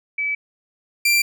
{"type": "tone pair in turn", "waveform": ["sine", "sawtooth"], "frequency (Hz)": [2297, 2363], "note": ["D7", "D7"], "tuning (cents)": [-39, 10], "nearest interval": "unison", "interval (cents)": 49, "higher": "second", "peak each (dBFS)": [-20, -11], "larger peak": "second", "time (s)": [[0.18, 0.35], [1.05, 1.22]], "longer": "neither", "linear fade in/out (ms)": 5, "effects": []}